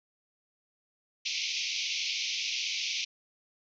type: band-pass noise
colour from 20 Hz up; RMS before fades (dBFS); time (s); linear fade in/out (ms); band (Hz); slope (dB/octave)
pink; -33; 1.25-3.05; 10; 2200 to 6200; 96
effects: none